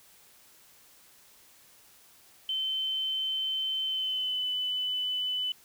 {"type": "tone with pitch glide", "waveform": "sine", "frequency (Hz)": [3078, 3002], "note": ["G7", "F#7"], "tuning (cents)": [-32, 24], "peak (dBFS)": -28, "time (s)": [2.49, 5.52], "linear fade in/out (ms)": 2, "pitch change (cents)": -44, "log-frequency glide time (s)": [3.85, 4.47], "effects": ["white hiss -58 dBFS RMS until 5.64 s"]}